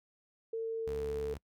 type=tone with pitch glide; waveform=sine; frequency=451.3 to 442.5 Hz; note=A4 to A4; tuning=+44 to +10 cents; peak=-33 dBFS; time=0.53-1.34 s; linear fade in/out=5 ms; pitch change=-34 cents; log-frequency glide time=0.81-1.08 s
type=tone; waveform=sawtooth; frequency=71.3 Hz; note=C#2; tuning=49 cents sharp; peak=-38 dBFS; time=0.87-1.38 s; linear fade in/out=5 ms
effects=noise-tail reverb RT60 0.1 s tail -24 dB re dry